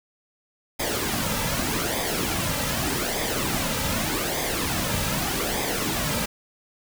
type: noise with flanger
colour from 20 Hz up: pink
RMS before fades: -26 dBFS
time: 0.79-6.26 s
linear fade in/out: 10 ms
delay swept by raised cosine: 0.7 to 2.8 ms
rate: 0.83 Hz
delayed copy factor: -0.6
effects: none